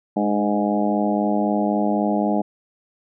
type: harmonic tone with a mistuned harmonic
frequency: 103.83 Hz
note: G#2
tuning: in tune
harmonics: 2 / 3 / 4 / 5 / 6 / 7 / 8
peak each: -21 / -24 / -30 / -30 / -26 / -27 / -28 dBFS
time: 0.16-2.42 s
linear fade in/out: 10 ms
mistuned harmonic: 3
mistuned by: -33 cents
effects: none